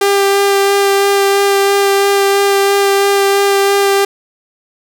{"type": "tone with vibrato", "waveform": "sawtooth", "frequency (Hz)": 397.5, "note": "G4", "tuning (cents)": 24, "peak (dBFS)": -5, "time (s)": [0.01, 4.05], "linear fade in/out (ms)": 5, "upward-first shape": "sine", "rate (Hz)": 3, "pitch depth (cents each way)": 11, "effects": []}